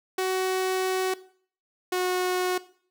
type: tone pair in turn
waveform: sawtooth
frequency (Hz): 374.4 / 365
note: F#4 / F#4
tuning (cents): +20 / -24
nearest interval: unison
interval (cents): 44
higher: first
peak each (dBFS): -20 / -20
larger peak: neither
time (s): 0.18-1.14 / 1.92-2.58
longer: first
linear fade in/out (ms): 5
effects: noise-tail reverb RT60 0.5 s tail -17 dB re dry